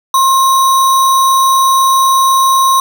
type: tone with sample-and-hold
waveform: sine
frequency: 1066 Hz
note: C6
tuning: 32 cents sharp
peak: -6 dBFS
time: 0.14-2.8 s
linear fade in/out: 2 ms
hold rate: 4900 Hz
effects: none